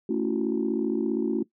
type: chord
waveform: sine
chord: F# minor seventh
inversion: first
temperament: just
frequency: 222 / 277.5 / 333 / 370 Hz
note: A3 / C#4 / E4 / F#4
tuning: +16 / +2 / +18 / 0 cents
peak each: -28 dBFS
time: 0.09-1.43 s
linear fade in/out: 5 ms
effects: noise-tail reverb RT60 0.1 s tail -18 dB re dry + tanh soft clip ceiling -15 dBFS